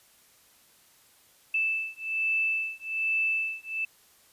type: beating tone pair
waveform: sine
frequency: 2637 / 2638.2 Hz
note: E7 / E7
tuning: 0 / +1 cents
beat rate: 1.2 Hz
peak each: -29 dBFS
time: 1.54-3.85 s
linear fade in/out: 5 ms
effects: white hiss -60 dBFS RMS until 4.32 s + resampled to 32000 Hz